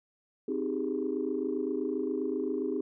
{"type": "chord", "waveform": "sine", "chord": "Ab major seventh", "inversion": "first", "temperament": "equal with one note detuned", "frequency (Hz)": [261.6, 311.1, 387.7, 415.3], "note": ["C4", "Eb4", "G4", "Ab4"], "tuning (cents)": [0, 0, -19, 0], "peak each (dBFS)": -34, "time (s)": [0.48, 2.81], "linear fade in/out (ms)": 5, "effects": ["tanh soft clip ceiling -20 dBFS"]}